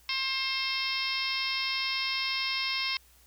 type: harmonic tone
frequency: 531 Hz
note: C5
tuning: 25 cents sharp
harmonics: 2 / 3 / 4 / 5 / 6 / 7 / 8 / 9 / 10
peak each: -39 / -46 / -34 / -36 / -38 / -37 / -39 / -39 / -35 dBFS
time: 0.09-2.97 s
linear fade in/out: 2 ms
effects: added 60 Hz sine -61 dBFS peak until 3.26 s + white hiss -61 dBFS RMS until 3.26 s